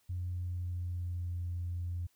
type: tone with pitch glide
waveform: sine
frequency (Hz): 89.4 to 87.46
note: F2 to F2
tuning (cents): +41 to +3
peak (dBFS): -33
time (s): 0.09-2.07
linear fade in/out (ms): 10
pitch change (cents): -38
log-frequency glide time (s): 0.27-1.4
effects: tanh soft clip ceiling -29 dBFS + white hiss -72 dBFS RMS until 2.15 s

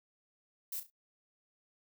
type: noise with echo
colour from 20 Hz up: violet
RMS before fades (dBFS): -39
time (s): 0.72-0.8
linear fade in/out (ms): 5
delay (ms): 34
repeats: 3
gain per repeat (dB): -10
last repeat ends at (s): 0.902
effects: noise-tail reverb RT60 0.1 s tail -22 dB re dry

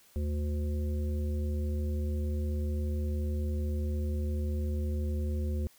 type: harmonic tone with a mistuned harmonic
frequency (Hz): 73.3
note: D2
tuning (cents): -3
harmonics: 1 / 3 / 5 / 7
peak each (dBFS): -29 / -39 / -43 / -46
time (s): 0.16-5.67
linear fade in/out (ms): 0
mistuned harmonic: 1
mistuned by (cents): +86
effects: white hiss -61 dBFS RMS until 5.78 s

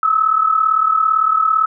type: tone pair together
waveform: sine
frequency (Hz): 1265.2 / 1303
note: D#6 / E6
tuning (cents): +29 / -20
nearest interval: minor second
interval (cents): 51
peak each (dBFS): -17 / -13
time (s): 0.03-1.66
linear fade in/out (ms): 2
effects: none

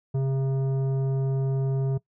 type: tone with tanh clipping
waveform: sine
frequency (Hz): 134.6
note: C3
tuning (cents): +49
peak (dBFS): -24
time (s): 0.14-1.98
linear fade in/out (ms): 10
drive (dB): 11
effects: noise-tail reverb RT60 0.1 s tail -20 dB re dry

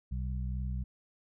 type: harmonic tone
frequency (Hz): 63.1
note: B1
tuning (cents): +38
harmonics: 1 / 2 / 3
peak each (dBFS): -33 / -39 / -43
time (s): 0.11-0.84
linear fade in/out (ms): 10
effects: none

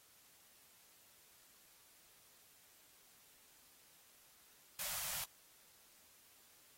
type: band-stop noise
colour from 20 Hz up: white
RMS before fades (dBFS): -42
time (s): 4.79-5.24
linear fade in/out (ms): 2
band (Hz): 190 to 540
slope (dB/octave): 96
effects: white hiss -66 dBFS RMS until 6.77 s + AAC 48 kbps

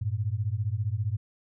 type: beating tone pair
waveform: sine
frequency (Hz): 98 / 113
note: G2 / A2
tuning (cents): 0 / +47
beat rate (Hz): 15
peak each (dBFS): -29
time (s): 0.01-1.17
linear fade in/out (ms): 10
effects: none

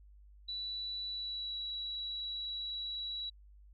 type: tone with pitch glide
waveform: sine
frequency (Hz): 3951 to 3908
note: B7 to B7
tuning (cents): 0 to -19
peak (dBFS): -37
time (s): 0.48-3.3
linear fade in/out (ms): 10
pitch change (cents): -19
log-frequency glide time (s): 1.08-1.57
effects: added 50 Hz sine -55 dBFS peak until 3.73 s

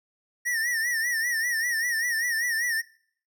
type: tone with vibrato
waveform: square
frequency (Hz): 1865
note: A#6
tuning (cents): 0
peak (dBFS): -25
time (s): 0.45-2.82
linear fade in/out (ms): 20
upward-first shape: sine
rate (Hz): 5.1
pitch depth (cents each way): 93
effects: noise-tail reverb RT60 0.6 s tail -23 dB re dry

